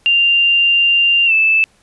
sine tone with pitch glide, 2787 to 2631 Hz, F7 to E7, -4 to -4 cents, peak -9 dBFS, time 0.06-1.64 s, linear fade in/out 0 ms, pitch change -100 cents, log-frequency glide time 1.26-1.32 s, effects pink hiss -54 dBFS RMS until 1.82 s + resampled to 24000 Hz

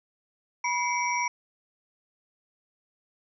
sine tone cluster, 974 / 2091 / 2274 / 5670 Hz, B5 / C7 / C#7 / F8, -24 / -2 / +44 / +25 cents, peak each -27 / -36 / -30 / -35 dBFS, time 0.64-1.28 s, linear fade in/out 5 ms, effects none

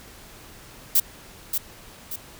violet noise with echo, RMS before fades -17 dBFS, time 0.95-1 s, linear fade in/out 5 ms, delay 580 ms, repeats 2, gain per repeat -7 dB, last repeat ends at 2.16 s, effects pink hiss -46 dBFS RMS until 2.39 s

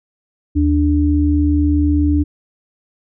sine tone pair together, 77.9 / 294.1 Hz, D#2 / D4, +3 / +3 cents, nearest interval octave + major seventh, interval 2300 cents, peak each -14 dBFS, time 0.55-2.24 s, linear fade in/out 20 ms, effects none

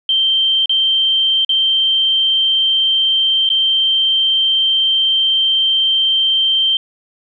sine tone with dropouts, 3136 Hz, G7, in tune, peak -11 dBFS, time 0.09-6.77 s, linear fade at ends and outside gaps 2 ms, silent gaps 0.658-0.694 / 1.448-1.492 / 3.491-3.501 s, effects none

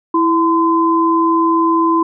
sine tone pair together, 329.6 / 1024.3 Hz, E4 / C6, 0 / -37 cents, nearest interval octave + minor sixth, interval 1963 cents, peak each -13 dBFS, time 0.14-2.03 s, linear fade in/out 5 ms, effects none

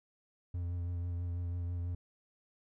triangle tone with vibrato, 87.31 Hz, F2, in tune, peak -32 dBFS, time 0.54-1.95 s, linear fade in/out 5 ms, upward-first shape triangle, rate 6.1 Hz, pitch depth 29 cents each way, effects none

